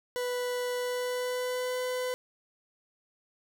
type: tone with pitch glide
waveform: 40% pulse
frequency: 493.9 to 503.4 Hz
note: B4 to B4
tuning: 0 to +33 cents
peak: -29 dBFS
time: 0.16-2.14 s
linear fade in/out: 0 ms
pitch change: +33 cents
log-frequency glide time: 0.77-1.8 s
effects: 11-bit